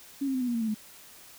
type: tone with pitch steps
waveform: sine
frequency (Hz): 277.2 / 267.1 / 257.4 / 248.1 / 239.1 / 230.4 / 222.1 / 214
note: C#4 / C4 / C4 / B3 / A#3 / A#3 / A3 / A3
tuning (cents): 0 / +36 / -28 / +8 / +44 / -20 / +16 / -48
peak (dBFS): -26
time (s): 0.21-0.746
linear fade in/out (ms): 10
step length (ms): 67
effects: white hiss -51 dBFS RMS until 1.38 s